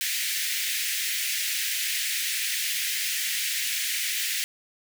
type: high-pass noise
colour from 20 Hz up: pink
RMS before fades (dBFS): -28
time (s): 0.01-4.44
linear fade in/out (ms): 0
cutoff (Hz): 1800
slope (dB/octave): 48
effects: none